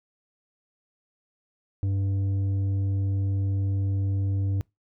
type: tone with tanh clipping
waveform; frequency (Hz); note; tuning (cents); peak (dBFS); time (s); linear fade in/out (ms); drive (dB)
sine; 97.8; G2; -4; -24; 1.83-4.61; 0; 7
effects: noise-tail reverb RT60 0.2 s tail -25 dB re dry